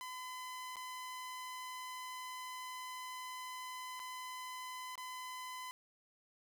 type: tone with dropouts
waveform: sawtooth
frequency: 1014 Hz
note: B5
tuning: 45 cents sharp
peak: -40 dBFS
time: 0.01-5.71 s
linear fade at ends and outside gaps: 0 ms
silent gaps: 0.758-0.767 / 3.994-3.999 / 4.955-4.978 s
effects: none